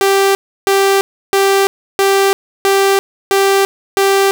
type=tone bursts; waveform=sawtooth; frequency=392 Hz; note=G4; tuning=in tune; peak=-5 dBFS; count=7; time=0.01-4.31 s; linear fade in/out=0 ms; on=340 ms; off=320 ms; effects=none